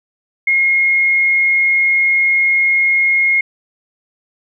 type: tone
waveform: sine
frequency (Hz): 2150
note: C7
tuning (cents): +47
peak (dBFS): -10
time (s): 0.47-3.41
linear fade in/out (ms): 5
effects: none